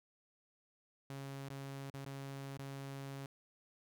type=tone with dropouts; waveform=sawtooth; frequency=137.4 Hz; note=C#3; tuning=15 cents flat; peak=-40 dBFS; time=1.1-3.26 s; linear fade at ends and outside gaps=2 ms; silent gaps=1.489-1.502 / 1.902-1.94 / 2.05-2.062 / 2.574-2.591 s; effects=none